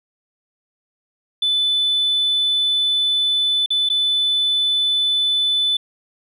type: tone with dropouts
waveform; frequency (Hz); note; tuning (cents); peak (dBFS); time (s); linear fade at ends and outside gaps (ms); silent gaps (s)
sine; 3500; A7; -10; -14; 1.42-5.77; 5; 3.661-3.704 / 3.89-3.899
effects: tanh soft clip ceiling -12 dBFS